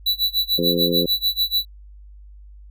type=tone with tremolo; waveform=square; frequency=3951 Hz; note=B7; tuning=in tune; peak=-16 dBFS; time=0.06-1.65 s; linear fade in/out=5 ms; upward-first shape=sine; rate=6.8 Hz; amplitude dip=95%
type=harmonic tone; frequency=86.1 Hz; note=F2; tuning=24 cents flat; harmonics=2 / 3 / 4 / 5 / 6; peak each=-25 / -25 / -25 / -25 / -25 dBFS; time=0.58-1.06 s; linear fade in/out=5 ms
effects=added 50 Hz sine -40 dBFS peak until 2.7 s